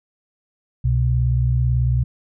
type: tone pair together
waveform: sine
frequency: 66.2 / 124.4 Hz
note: C2 / B2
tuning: +21 / +13 cents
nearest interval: major seventh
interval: 1092 cents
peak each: -19 / -17 dBFS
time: 0.84-2.04 s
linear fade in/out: 10 ms
effects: none